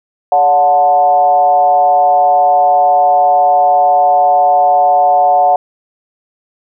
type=tone with frequency modulation; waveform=sine; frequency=728 Hz; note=F#5; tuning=28 cents flat; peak=-6 dBFS; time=0.32-5.56 s; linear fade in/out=2 ms; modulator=158 Hz; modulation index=0.73; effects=none